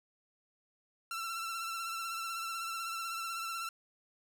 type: tone with vibrato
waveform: sawtooth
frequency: 1346 Hz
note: E6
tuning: 36 cents sharp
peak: -33 dBFS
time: 1.11-3.69 s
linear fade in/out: 2 ms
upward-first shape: sine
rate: 16 Hz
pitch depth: 35 cents each way
effects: none